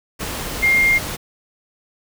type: tone in noise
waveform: sine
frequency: 2119 Hz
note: C7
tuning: 21 cents sharp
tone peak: -12 dBFS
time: 0.62-0.99 s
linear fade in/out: 20 ms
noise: pink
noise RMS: -27 dBFS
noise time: 0.19-1.17 s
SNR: +12 dB
effects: none